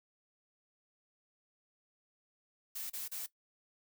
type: noise bursts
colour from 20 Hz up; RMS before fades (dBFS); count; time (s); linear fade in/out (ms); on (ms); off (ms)
blue; -41; 3; 2.75-3.264; 10; 150; 32
effects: noise-tail reverb RT60 0.1 s tail -17 dB re dry